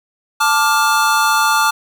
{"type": "chord", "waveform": "square", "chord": "D minor", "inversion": "second", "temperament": "just", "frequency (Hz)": [881, 1174.7, 1409.6], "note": ["A5", "D6", "F6"], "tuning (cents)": [2, 0, 16], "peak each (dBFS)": -17, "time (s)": [0.4, 1.71], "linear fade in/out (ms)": 10, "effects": []}